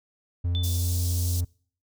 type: tone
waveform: triangle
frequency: 87.31 Hz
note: F2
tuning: in tune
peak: -21 dBFS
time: 0.44-1.45 s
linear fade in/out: 10 ms
type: tone with exponential decay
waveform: sine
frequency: 3520 Hz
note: A7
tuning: in tune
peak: -29 dBFS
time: 0.55-1.15 s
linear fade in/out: 0 ms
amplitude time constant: 130 ms
type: high-pass noise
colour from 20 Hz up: pink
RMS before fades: -35 dBFS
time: 0.63-1.41 s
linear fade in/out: 10 ms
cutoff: 4700 Hz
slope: 24 dB/octave
effects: noise-tail reverb RT60 0.5 s tail -25 dB re dry